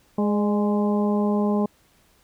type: harmonic tone with a mistuned harmonic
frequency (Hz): 207.7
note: G#3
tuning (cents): 0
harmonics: 1 / 2 / 3 / 4 / 5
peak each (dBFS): -20 / -26 / -30 / -32 / -34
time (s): 0.18-1.66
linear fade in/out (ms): 5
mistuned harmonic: 3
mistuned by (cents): -39
effects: pink hiss -60 dBFS RMS until 2.23 s